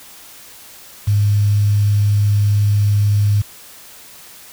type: tone with quantisation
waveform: sine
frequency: 103 Hz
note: G#2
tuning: 14 cents flat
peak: -11 dBFS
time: 1.07-3.42 s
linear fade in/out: 10 ms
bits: 6
effects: white hiss -40 dBFS RMS until 4.52 s